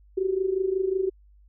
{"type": "tone with amplitude modulation", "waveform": "sine", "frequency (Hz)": 380, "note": "F#4", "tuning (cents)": 46, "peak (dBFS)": -19, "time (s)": [0.17, 1.1], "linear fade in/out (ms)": 10, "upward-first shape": "sine", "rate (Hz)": 25.5, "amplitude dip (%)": 75, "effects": ["added 50 Hz sine -52 dBFS peak until 1.48 s"]}